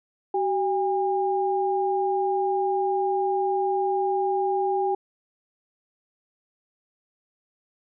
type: tone pair together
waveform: sine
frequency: 381.3 / 808 Hz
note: G4 / G#5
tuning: -48 / -48 cents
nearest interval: octave + minor second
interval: 1300 cents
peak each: -24 dBFS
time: 0.34-4.95 s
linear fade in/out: 5 ms
effects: none